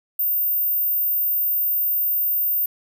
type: tone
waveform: sine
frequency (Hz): 14630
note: A#9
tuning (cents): -34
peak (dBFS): -18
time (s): 0.19-2.66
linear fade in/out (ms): 5
effects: none